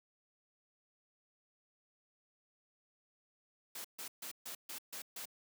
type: noise bursts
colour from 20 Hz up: white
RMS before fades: -45 dBFS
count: 7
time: 3.75-5.255 s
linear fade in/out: 5 ms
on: 95 ms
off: 140 ms
effects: high-pass 200 Hz 12 dB/octave